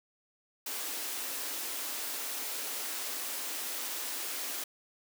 white high-pass noise, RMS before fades -37 dBFS, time 0.66-4.64 s, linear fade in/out 5 ms, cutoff 240 Hz, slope 96 dB/octave, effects none

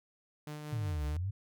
sawtooth tone with tremolo, 150.3 Hz, D3, 40 cents sharp, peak -36 dBFS, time 0.47-1.17 s, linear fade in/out 2 ms, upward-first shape sine, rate 5.4 Hz, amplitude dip 30%
sine linear two-way sweep, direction down then up, 122.5 to 65.41 to 103.5 Hz, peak -32 dBFS, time 0.72-1.31 s, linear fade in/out 10 ms, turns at 1.05 s
effects none

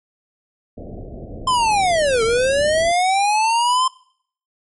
pink low-pass noise, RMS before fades -33 dBFS, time 0.77-2.92 s, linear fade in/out 10 ms, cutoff 710 Hz, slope 96 dB/octave
square linear two-way sweep, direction down then up, 1046.5 to 440.2 to 1046.5 Hz, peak -15 dBFS, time 1.47-3.88 s, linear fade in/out 5 ms, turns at 2.23 s
effects noise-tail reverb RT60 0.6 s tail -23 dB re dry + MP3 48 kbps

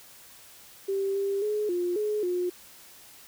sine tone with pitch steps, 391.1 / 395.7 / 421.8 / 353.2 / 422.2 / 357.6 Hz, G4 / G4 / G#4 / F4 / G#4 / F4, -4 / +16 / +27 / +20 / +29 / +41 cents, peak -25 dBFS, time 0.88-2.5 s, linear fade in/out 10 ms, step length 270 ms, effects white hiss -51 dBFS RMS until 3.27 s

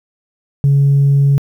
sine tone, 140 Hz, C#3, 18 cents sharp, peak -6 dBFS, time 0.64-1.38 s, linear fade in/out 0 ms, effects tanh soft clip ceiling -5 dBFS + 8-bit

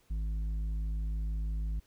sine tone with tanh clipping, 53 Hz, G#1, 36 cents sharp, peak -32 dBFS, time 0.1-1.8 s, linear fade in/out 10 ms, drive 7 dB, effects pink hiss -68 dBFS RMS until 1.86 s

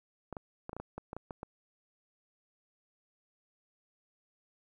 clicks, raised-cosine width 1 ms, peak -26 dBFS, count 11, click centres 0.327 / 0.368 / 0.694 / 0.731 / 0.766 / 0.8 / 0.98 / 1.131 / 1.166 / 1.308 / 1.431 s, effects 11-bit

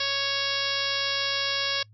harmonic tone, 554.4 Hz, C#5, in tune, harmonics 1 / 2 / 3 / 4 / 5 / 6 / 7 / 8 / 9 / 10, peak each -36 / -36 / -33 / -35 / -34 / -32 / -33 / -34 / -33 / -35 dBFS, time 0-1.83 s, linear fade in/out 5 ms, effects noise-tail reverb RT60 0.1 s tail -25 dB re dry + added 106 Hz sine -51 dBFS peak until 1.93 s

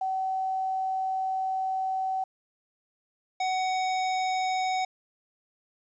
sine / square tone pair in turn, 760 / 747.8 Hz, F#5 / F#5, +46 / +18 cents, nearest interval unison, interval 28 cents, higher first, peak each -26 dBFS, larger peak neither, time 0.01-2.24 / 3.4-4.85 s, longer first, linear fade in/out 5 ms, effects resampled to 16000 Hz + 10-bit

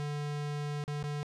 square tone with dropouts, 146.83 Hz, D3, in tune, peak -34 dBFS, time 0-1.23 s, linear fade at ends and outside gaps 0 ms, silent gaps 0.839-0.879 / 1.028-1.039 s, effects low-pass 7000 Hz 12 dB/octave

